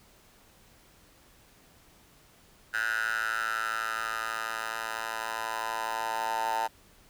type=tone with high-pass filter sweep; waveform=10% pulse; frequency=112.1 Hz; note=A2; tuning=33 cents sharp; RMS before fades=-32 dBFS; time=2.73-6.68 s; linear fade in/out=20 ms; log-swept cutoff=1500 to 880 Hz; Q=9.2; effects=pink hiss -59 dBFS RMS until 7.09 s